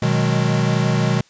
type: chord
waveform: square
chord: G# minor seventh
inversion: first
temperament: equal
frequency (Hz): 123.47 / 155.56 / 185 / 207.7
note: B2 / D#3 / F#3 / G#3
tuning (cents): 0 / 0 / 0 / 0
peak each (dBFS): -20 / -21 / -25 / -24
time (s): 0.02-1.21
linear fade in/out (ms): 5
effects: white hiss -53 dBFS RMS until 1.29 s + resampled to 16000 Hz